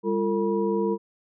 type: tone cluster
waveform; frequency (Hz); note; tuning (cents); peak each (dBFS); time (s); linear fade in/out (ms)
sine; 200.9 / 345.7 / 451.6 / 968; G3 / F4 / A4 / B5; +43 / -18 / +45 / -35; -27 / -27 / -25 / -33; 0.03-0.98; 50
effects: none